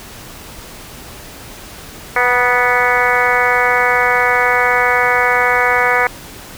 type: harmonic tone with a mistuned harmonic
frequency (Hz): 246.9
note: B3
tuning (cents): 0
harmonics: 2 / 3 / 4 / 5 / 6 / 7 / 8 / 9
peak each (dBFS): -19 / -19 / -19 / -19 / -19 / -19 / -19 / -19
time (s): 2.16-6.07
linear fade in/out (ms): 2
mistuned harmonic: 4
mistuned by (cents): -26
effects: pink hiss -34 dBFS RMS until 6.57 s